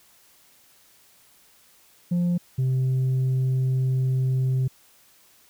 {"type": "tone pair in turn", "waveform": "sine", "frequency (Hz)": [175.2, 130.16], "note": ["F3", "C3"], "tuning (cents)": [6, -9], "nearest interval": "perfect fourth", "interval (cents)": 515, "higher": "first", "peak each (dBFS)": -17, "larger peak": "neither", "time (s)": [[2.11, 2.38], [2.58, 4.68]], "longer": "second", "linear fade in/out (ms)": 10, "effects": ["tanh soft clip ceiling -19 dBFS", "white hiss -57 dBFS RMS until 5.49 s"]}